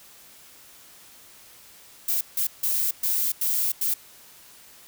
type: noise bursts at uneven times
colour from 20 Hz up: violet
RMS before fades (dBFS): -24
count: 6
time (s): 2.08-2.21 / 2.37-2.47 / 2.63-2.91 / 3.03-3.32 / 3.41-3.72 / 3.81-3.94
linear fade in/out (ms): 5
effects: white hiss -50 dBFS RMS until 4.87 s